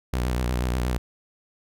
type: tone with vibrato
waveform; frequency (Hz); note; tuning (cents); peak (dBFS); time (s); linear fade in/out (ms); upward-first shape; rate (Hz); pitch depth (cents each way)
sawtooth; 61.74; B1; 0; -19; 0.13-0.98; 5; square; 8.3; 59
effects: none